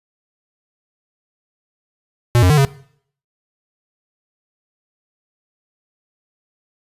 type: tone with pitch steps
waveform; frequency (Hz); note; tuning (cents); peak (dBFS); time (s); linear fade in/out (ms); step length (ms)
square; 120.4 / 90.8 / 150.7 / 137.5; B2 / F#2 / D3 / C#3; -44 / -32 / +45 / -14; -10; 2.35-2.65; 0; 75
effects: noise-tail reverb RT60 0.6 s tail -20 dB re dry + resampled to 32000 Hz